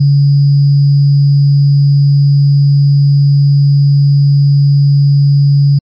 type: tone with sample-and-hold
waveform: sine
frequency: 141.6 Hz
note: C#3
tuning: 37 cents sharp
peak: -4 dBFS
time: 0-5.79 s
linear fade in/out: 10 ms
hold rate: 4900 Hz
effects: MP3 32 kbps